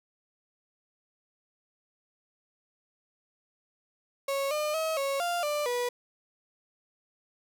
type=tone with pitch steps; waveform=35% pulse; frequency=551 / 604 / 639 / 551 / 697 / 592 / 487.9 Hz; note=C#5 / D5 / D#5 / C#5 / F5 / D5 / B4; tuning=-11 / +48 / +46 / -11 / -4 / +14 / -21 cents; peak=-26 dBFS; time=4.28-5.89 s; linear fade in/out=5 ms; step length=230 ms; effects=none